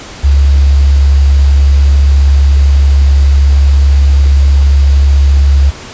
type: tone with quantisation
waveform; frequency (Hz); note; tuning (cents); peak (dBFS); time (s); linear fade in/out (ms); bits
sine; 69.7; C#2; +10; -3; 0.23-5.71; 20; 5
effects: pink hiss -28 dBFS RMS until 5.93 s + resampled to 16000 Hz